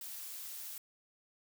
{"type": "noise", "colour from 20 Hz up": "blue", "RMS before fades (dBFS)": -45, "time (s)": [0.01, 0.78], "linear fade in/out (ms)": 2, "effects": []}